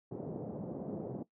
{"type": "band-pass noise", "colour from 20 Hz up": "pink", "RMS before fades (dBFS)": -41, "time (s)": [0.11, 1.23], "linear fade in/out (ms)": 5, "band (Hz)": [130, 600], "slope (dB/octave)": 24, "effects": ["noise-tail reverb RT60 0.1 s tail -17 dB re dry"]}